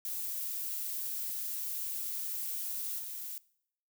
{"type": "noise with level steps", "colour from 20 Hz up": "violet", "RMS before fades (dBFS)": [-37, -41], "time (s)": [0.05, 3.38], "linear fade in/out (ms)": 2, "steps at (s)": 2.98, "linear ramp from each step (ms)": 20, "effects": ["noise-tail reverb RT60 0.7 s tail -22 dB re dry"]}